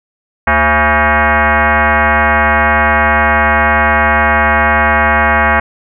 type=tone with frequency modulation; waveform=sine; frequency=374.5 Hz; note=F#4; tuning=21 cents sharp; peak=-7 dBFS; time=0.47-5.6 s; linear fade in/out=5 ms; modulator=301 Hz; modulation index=5.8; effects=none